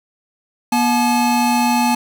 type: tone pair together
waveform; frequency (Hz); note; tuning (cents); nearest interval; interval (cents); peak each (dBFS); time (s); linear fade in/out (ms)
square; 241.1 / 859.2; B3 / A5; -41 / -41; octave + minor seventh; 2200; -17; 0.72-1.95; 5
effects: none